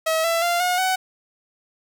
sawtooth tone with pitch steps, 642 / 667.3 / 693.7 / 721 / 749.5 Hz, E5 / E5 / F5 / F#5 / F#5, -46 / +21 / -12 / -45 / +22 cents, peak -15 dBFS, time 0.06-0.96 s, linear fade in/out 10 ms, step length 180 ms, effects none

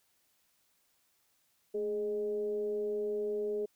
sine tone with frequency modulation, 417.4 Hz, G#4, 9 cents sharp, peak -31 dBFS, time 1.74-3.66 s, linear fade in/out 10 ms, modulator 201 Hz, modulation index 0.37, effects white hiss -73 dBFS RMS until 3.75 s

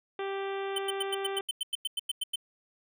harmonic tone, 392 Hz, G4, in tune, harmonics 1 / 2 / 3 / 4 / 5 / 6 / 7 / 8 / 9, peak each -33 / -39 / -43 / -45 / -47 / -49 / -50 / -51 / -52 dBFS, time 0.19-1.41 s, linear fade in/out 2 ms
square tone bursts, 3074 Hz, G7, 35 cents flat, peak -29 dBFS, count 14, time 0.76-2.358 s, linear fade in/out 5 ms, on 25 ms, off 96 ms
effects none

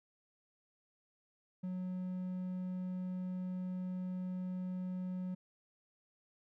triangle tone, 183.3 Hz, F#3, 16 cents flat, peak -35 dBFS, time 1.63-5.35 s, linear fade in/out 10 ms, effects none

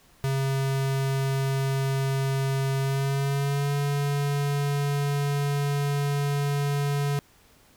square tone with pitch glide, 135.4 to 142.71 Hz, C#3 to D3, -40 to -49 cents, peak -24 dBFS, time 0.24-7.19 s, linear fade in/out 0 ms, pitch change +91 cents, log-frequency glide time 2.8-3.73 s, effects pink hiss -58 dBFS RMS until 7.76 s

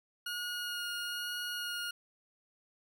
20% pulse tone with vibrato, 1436 Hz, F6, 48 cents sharp, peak -31 dBFS, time 0.26-1.91 s, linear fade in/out 5 ms, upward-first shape sine, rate 1.1 Hz, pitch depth 10 cents each way, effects none

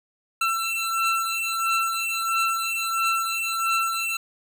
25% pulse beating tone pair, 1342 / 1343.5 Hz, E6 / E6, +31 / +33 cents, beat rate 1.5 Hz, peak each -22 dBFS, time 0.41-4.17 s, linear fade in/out 5 ms, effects none

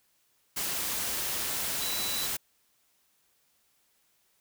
sine tone in noise, 3958 Hz, B7, 3 cents sharp, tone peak -35 dBFS, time 1.81-2.27 s, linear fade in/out 10 ms, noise white, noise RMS -32 dBFS, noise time 0.56-2.37 s, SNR -6 dB, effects white hiss -70 dBFS RMS until 4.4 s

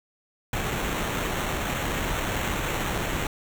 pink noise with sample-and-hold, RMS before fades -28 dBFS, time 0.53-3.27 s, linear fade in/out 2 ms, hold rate 4900 Hz, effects none

